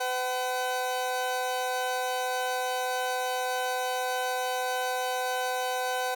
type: tone pair together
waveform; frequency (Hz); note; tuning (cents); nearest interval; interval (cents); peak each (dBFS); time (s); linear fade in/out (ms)
30% pulse; 505.9 / 758; B4 / F#5; +42 / +42; perfect fifth; 700; -29 / -27; 0-6.15; 10
effects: none